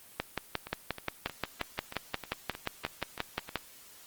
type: two click trains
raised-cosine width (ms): 0.3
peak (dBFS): -13 / -23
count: 20 / 10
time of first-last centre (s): 0.2-3.557 / 0.67-3.491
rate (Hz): 5.66 / 3.19
effects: white hiss -54 dBFS RMS until 4.06 s + Opus 24 kbps